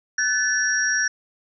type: tone cluster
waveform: sine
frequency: 1512 / 1735 / 5640 Hz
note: F#6 / A6 / F8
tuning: +37 / -25 / +16 cents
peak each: -24 / -22 / -24 dBFS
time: 0.18-1.08 s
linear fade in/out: 5 ms
effects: none